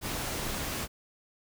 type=noise; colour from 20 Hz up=pink; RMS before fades=-34 dBFS; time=0.01-0.88 s; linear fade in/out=50 ms; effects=none